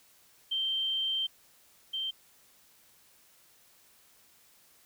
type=tone pair in turn; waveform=sine; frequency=3136 / 3136 Hz; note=G7 / G7; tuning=0 / 0 cents; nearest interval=unison; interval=0 cents; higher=neither; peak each=-28 / -31 dBFS; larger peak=first; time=0.51-1.27 / 1.93-2.11 s; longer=first; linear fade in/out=10 ms; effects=white hiss -62 dBFS RMS until 4.85 s